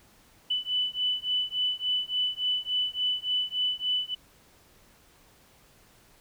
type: beating tone pair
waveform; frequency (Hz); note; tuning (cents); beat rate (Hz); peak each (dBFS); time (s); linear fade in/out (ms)
sine; 2988 / 2991.5; F#7 / F#7; +16 / +18; 3.5; -29; 0.5-4.15; 10
effects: pink hiss -59 dBFS RMS until 6.2 s